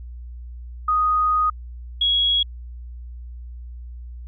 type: tone pair in turn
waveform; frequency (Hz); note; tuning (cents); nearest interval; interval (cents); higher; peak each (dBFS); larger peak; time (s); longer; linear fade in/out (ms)
sine; 1244.5 / 3324; D#6 / G#7; 0 / +1; octave + perfect fourth; 1701; second; -16 / -16; neither; 0.88-1.5 / 2.01-2.43; first; 5
effects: added 60 Hz sine -33 dBFS peak until 4.27 s